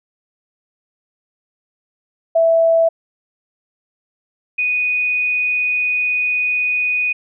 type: tone pair in turn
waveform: sine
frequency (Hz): 659.3 / 2481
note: E5 / D#7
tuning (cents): 0 / -6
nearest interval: octave + major seventh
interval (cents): 2294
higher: second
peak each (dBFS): -10 / -15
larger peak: first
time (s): 2.35-2.89 / 4.58-7.13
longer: second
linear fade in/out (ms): 10
effects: none